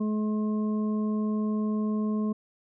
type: harmonic tone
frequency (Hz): 213.4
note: G#3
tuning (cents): +47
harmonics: 1 / 2 / 3 / 5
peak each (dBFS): -25 / -36 / -44 / -42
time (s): 0-2.33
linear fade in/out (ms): 10
effects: none